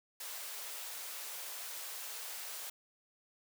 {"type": "high-pass noise", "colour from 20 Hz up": "white", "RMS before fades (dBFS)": -44, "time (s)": [0.2, 2.7], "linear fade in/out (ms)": 5, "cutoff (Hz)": 460, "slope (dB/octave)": 24, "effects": []}